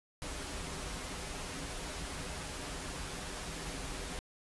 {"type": "noise with comb filter", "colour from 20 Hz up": "pink", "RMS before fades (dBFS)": -41, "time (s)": [0.22, 4.19], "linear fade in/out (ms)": 0, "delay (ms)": 9, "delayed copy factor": -0.5, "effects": ["resampled to 24000 Hz"]}